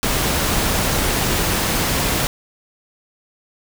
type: noise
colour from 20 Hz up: pink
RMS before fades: -19 dBFS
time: 0.03-2.27 s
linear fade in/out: 0 ms
effects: none